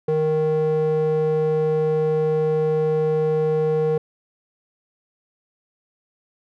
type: tone with band-pass filter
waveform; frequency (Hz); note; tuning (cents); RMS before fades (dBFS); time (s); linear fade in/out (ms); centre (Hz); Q
square; 155.56; D#3; 0; -20; 0.08-3.98; 5; 410; 4.1
effects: none